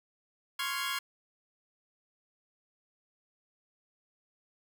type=chord; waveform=20% pulse; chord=Db major seventh; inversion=third; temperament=equal; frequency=1046.5 / 1108.7 / 1396.9 / 1661.2 Hz; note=C6 / Db6 / F6 / Ab6; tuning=0 / 0 / 0 / 0 cents; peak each=-33 dBFS; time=0.59-0.99 s; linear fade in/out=5 ms; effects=none

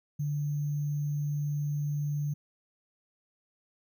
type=tone with sample-and-hold; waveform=sine; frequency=146.4 Hz; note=D3; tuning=5 cents flat; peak=-28 dBFS; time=0.19-2.34 s; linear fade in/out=10 ms; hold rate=6300 Hz; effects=none

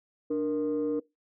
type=tone pair together; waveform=sine; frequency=294.9 / 467.6 Hz; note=D4 / A#4; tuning=+7 / +5 cents; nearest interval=minor sixth; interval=798 cents; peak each=-27 dBFS; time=0.3-1 s; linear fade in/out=10 ms; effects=noise-tail reverb RT60 0.2 s tail -22 dB re dry + tanh soft clip ceiling -22 dBFS

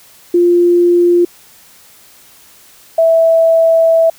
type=tone pair in turn; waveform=sine; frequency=349.2 / 656.2 Hz; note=F4 / E5; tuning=0 / -8 cents; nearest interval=major seventh; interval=1092 cents; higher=second; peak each=-6 dBFS; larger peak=neither; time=0.34-1.25 / 2.98-4.1 s; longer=second; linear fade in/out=5 ms; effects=white hiss -43 dBFS RMS until 4.18 s

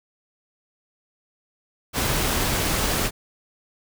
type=noise; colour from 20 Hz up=pink; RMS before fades=-23 dBFS; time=1.93-3.11 s; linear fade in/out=50 ms; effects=none

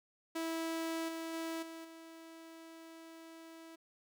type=tone with level steps; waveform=sawtooth; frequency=327 Hz; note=E4; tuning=14 cents flat; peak=-32 / -36 / -34 / -42 / -47 dBFS; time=0.35-3.76 s; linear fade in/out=10 ms; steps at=1.08 / 1.33 / 1.62 / 1.84 s; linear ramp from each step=10 ms; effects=none

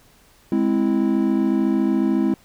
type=chord; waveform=triangle; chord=Ab augmented; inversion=none; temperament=equal; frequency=207.7 / 261.6 / 329.6 Hz; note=Ab3 / C4 / E4; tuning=0 / 0 / 0 cents; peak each=-19 dBFS; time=0.52-2.34 s; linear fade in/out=2 ms; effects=pink hiss -54 dBFS RMS until 2.44 s

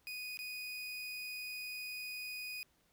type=tone with dropouts; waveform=30% pulse; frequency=2484 Hz; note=D#7; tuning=3 cents flat; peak=-39 dBFS; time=0.07-2.63 s; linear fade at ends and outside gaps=0 ms; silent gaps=0.372-0.39 s; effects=pink hiss -73 dBFS RMS until 2.92 s

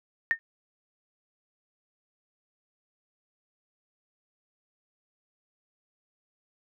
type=tone with exponential decay; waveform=sine; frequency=1827 Hz; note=A#6; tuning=35 cents flat; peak=-16 dBFS; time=0.31-0.39 s; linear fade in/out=0 ms; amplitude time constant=16 ms; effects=none

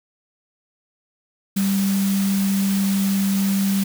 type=tone in noise; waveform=sine; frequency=196 Hz; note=G3; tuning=in tune; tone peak=-17 dBFS; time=1.56-3.84 s; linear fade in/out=10 ms; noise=white; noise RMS=-30 dBFS; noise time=1.56-3.84 s; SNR=+10 dB; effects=none

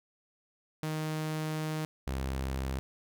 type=tone pair in turn; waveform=sawtooth; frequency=155.8 / 66.32 Hz; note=D#3 / C2; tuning=+3 / +24 cents; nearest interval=octave + minor third; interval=1479 cents; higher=first; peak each=-28 dBFS; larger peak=neither; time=0.83-1.85 / 2.07-2.79 s; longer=first; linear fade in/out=0 ms; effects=none

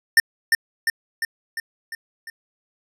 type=tone with echo; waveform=square; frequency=1806 Hz; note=A6; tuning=45 cents sharp; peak=-10 dBFS; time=0.17-0.2 s; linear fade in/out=2 ms; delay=350 ms; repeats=6; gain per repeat=-4 dB; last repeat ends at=2.3 s; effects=resampled to 32000 Hz

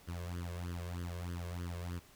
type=tone with flanger; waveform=sawtooth; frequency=87.31 Hz; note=F2; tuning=in tune; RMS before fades=-41 dBFS; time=0.07-2 s; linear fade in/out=20 ms; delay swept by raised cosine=0.62 to 1.92 ms; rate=3.2 Hz; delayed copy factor=+1; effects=pink hiss -61 dBFS RMS until 2.15 s

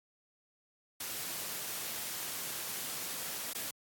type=noise with dropouts; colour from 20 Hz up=white; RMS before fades=-39 dBFS; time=1-3.71 s; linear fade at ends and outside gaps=5 ms; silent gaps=3.533-3.548 s; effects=high-pass 100 Hz 12 dB/octave + AAC 64 kbps

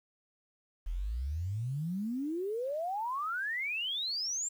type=exponential sweep; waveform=sine; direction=up; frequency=38.45 to 7540 Hz; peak=-32 dBFS; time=0.86-4.49 s; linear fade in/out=10 ms; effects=10-bit

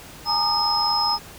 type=tone cluster; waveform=sine; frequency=834 / 918 / 1223 / 5130 Hz; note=G#5 / A#5 / D#6 / E8; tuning=+7 / -27 / -30 / -48 cents; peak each=-26 / -25 / -27 / -21 dBFS; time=0.25-1.19 s; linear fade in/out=50 ms; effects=pink hiss -42 dBFS RMS until 1.38 s

